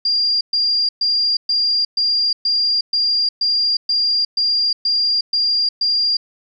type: tone bursts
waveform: sine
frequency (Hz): 4791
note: D8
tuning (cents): +34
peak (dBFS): -14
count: 13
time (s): 0.05-6.17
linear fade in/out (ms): 5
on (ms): 360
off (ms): 120
effects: none